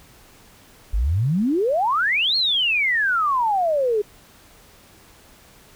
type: exponential two-way sweep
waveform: sine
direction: up then down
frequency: 46.25 to 4356 to 403.3 Hz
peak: -17 dBFS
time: 0.93-4.02 s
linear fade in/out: 10 ms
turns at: 2.36 s
effects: pink hiss -50 dBFS RMS until 5.75 s